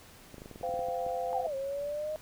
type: clicks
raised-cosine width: 2 ms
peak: -32 dBFS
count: 12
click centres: 0.343 / 0.382 / 0.419 / 0.459 / 0.513 / 0.559 / 0.612 / 0.692 / 0.74 / 0.792 / 0.886 / 1.065 s
type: chord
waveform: sine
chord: C suspended fourth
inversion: none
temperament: equal with one note detuned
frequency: 513.4 / 698.5 / 784 Hz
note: C5 / F5 / G5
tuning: -33 / 0 / 0 cents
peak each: -34 / -34 / -39 dBFS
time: 0.63-1.47 s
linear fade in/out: 2 ms
type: linear two-way sweep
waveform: sine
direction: down then up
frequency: 831 to 535 to 622 Hz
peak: -32 dBFS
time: 1.33-2.16 s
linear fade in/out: 0 ms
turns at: 1.55 s
effects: pink hiss -54 dBFS RMS until 2.21 s